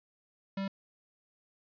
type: tone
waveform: square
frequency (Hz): 195.1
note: G3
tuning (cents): -8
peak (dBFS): -33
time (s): 0.57-0.68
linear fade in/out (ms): 5
effects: resampled to 11025 Hz